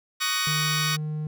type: chord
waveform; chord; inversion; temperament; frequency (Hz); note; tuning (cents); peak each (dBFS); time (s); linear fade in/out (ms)
15% pulse; D# minor seventh; third; just; 1120.1 / 1244.5 / 1493.4 / 1866.8; C#6 / D#6 / F#6 / A#6; +18 / 0 / +16 / +2; -24; 0.2-0.97; 20
type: tone with pitch glide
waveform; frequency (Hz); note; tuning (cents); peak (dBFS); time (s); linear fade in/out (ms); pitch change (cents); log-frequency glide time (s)
triangle; 152.2 to 153.08; D#3 to D#3; -38 to -28; -25; 0.47-1.27; 2; +10; 0.65-1.09
effects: none